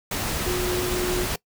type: tone in noise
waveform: sine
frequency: 361 Hz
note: F#4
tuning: 43 cents flat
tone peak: -25 dBFS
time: 0.46-1.25 s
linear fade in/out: 5 ms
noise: pink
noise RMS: -27 dBFS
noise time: 0.11-1.36 s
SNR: -1 dB
effects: noise-tail reverb RT60 0.1 s tail -22 dB re dry